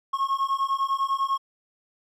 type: beating tone pair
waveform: triangle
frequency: 1083 / 1093 Hz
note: C#6 / C#6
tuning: -41 / -25 cents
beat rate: 10 Hz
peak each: -24 dBFS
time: 0.13-1.38 s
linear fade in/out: 10 ms
effects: none